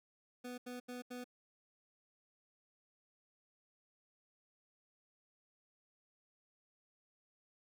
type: tone bursts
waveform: 25% pulse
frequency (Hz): 247.5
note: B3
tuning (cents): +4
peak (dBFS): -40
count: 4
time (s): 0.44-1.243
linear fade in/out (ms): 10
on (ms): 140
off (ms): 81
effects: none